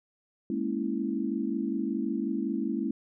sine chord, A# half-diminished seventh, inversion third, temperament equal, 207.7 / 233.1 / 277.2 / 329.6 Hz, G#3 / A#3 / C#4 / E4, 0 / 0 / 0 / 0 cents, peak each -33 dBFS, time 0.5-2.91 s, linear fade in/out 2 ms, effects none

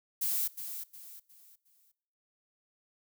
violet noise with echo, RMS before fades -31 dBFS, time 0.21-0.48 s, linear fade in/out 10 ms, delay 360 ms, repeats 4, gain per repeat -9 dB, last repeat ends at 1.92 s, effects noise-tail reverb RT60 0.7 s tail -21 dB re dry

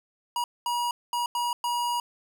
square tone bursts at uneven times, 960 Hz, B5, 49 cents flat, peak -26 dBFS, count 5, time 0.36-0.44 / 0.66-0.91 / 1.13-1.26 / 1.35-1.53 / 1.64-2 s, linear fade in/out 2 ms, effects none

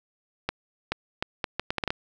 accelerating click train, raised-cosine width 0.3 ms, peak -10 dBFS, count 10, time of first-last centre 0.49-1.905 s, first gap 430 ms, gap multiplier 0.71, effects none

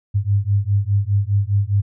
sine beating tone pair, 98.5 / 103.4 Hz, G2 / G#2, +9 / -7 cents, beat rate 4.9 Hz, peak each -18 dBFS, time 0.14-1.82 s, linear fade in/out 20 ms, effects none

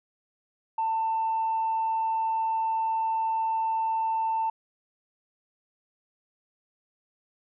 sine tone, 893 Hz, A5, 25 cents sharp, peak -23 dBFS, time 0.78-4.5 s, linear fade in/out 5 ms, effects tanh soft clip ceiling -20 dBFS

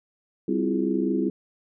sine tone cluster, 196.5 / 261.3 / 328.4 / 353.7 / 414.9 Hz, G3 / C4 / E4 / F4 / G#4, +4 / -2 / -6 / +22 / -2 cents, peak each -28 / -27 / -26 / -30 / -31 dBFS, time 0.48-1.3 s, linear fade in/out 5 ms, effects none

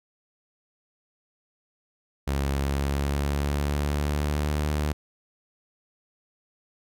sawtooth tone with pitch glide, 69.3 to 74.7 Hz, C#2 to D2, 0 to +30 cents, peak -20 dBFS, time 2.27-4.93 s, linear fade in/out 10 ms, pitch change +130 cents, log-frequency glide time 2.55-4.61 s, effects none

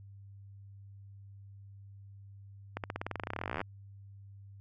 accelerating click train, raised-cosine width 0.5 ms, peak -20 dBFS, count 29, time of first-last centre 2.77-3.614 s, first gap 68 ms, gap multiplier 0.93, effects added 99 Hz sine -49 dBFS peak until 4.6 s

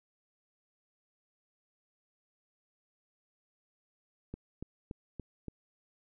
click train, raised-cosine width 3 ms, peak -27 dBFS, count 5, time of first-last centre 4.34-5.483 s, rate 3.5 Hz, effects none

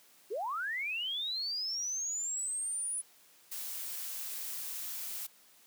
sine linear sweep, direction up, 349.2 to 10020 Hz, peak -33 dBFS, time 0.3-3.02 s, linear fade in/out 20 ms
blue noise, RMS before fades -40 dBFS, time 3.51-5.27 s, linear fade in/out 10 ms
effects white hiss -62 dBFS RMS until 5.66 s + high-pass 150 Hz 12 dB/octave

